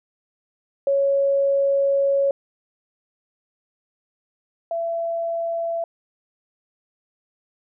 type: tone pair in turn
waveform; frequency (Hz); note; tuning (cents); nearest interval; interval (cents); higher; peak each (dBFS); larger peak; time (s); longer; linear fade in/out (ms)
sine; 554.4 / 670.8; C#5 / E5; 0 / +30; minor third; 330; second; -16 / -22; first; 0.87-2.31 / 4.71-5.84; first; 2
effects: none